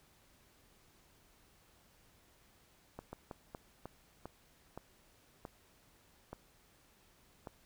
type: slowing click train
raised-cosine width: 1 ms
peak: -30 dBFS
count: 10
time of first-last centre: 2.99-7.472 s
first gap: 140 ms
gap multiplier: 1.3
effects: pink hiss -67 dBFS RMS until 7.65 s